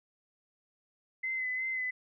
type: tone with vibrato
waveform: sine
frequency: 2040 Hz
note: C7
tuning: 44 cents flat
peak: -31 dBFS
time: 1.23-1.91 s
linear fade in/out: 10 ms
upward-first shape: sine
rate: 2.8 Hz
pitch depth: 28 cents each way
effects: none